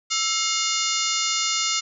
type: harmonic tone with a mistuned harmonic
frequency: 714 Hz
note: F5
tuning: 38 cents sharp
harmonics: 2 / 3 / 4 / 5 / 6 / 7 / 8 / 9 / 10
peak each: -30 / -30 / -30 / -30 / -30 / -30 / -30 / -30 / -30 dBFS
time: 0.1-1.81 s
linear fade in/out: 20 ms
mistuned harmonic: 2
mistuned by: -130 cents
effects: none